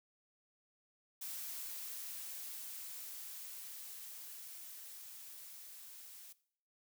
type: noise with level ramp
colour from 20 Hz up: blue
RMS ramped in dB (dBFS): -44 to -54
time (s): 1.21-6.33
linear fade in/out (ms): 10
effects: noise-tail reverb RT60 0.6 s tail -19 dB re dry